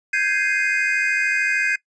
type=chord; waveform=triangle; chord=Ab major seventh; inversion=third; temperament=equal; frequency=1568 / 1661.2 / 2093 / 2489 Hz; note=G6 / Ab6 / C7 / Eb7; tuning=0 / 0 / 0 / 0 cents; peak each=-22 dBFS; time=0.13-1.76 s; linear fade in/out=5 ms; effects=noise-tail reverb RT60 0.1 s tail -21 dB re dry + resampled to 22050 Hz